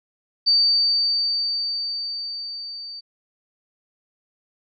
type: tone with level ramp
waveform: sine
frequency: 4607 Hz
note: D8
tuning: 34 cents flat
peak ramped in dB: -13 to -33 dBFS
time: 0.46-3.01 s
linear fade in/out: 20 ms
effects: none